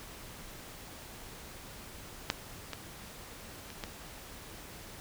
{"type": "clicks", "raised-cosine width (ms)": 0.2, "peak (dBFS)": [-10, -20, -27, -20], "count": 4, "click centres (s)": [2.301, 2.733, 3.703, 3.838], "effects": ["pink hiss -48 dBFS RMS until 5 s"]}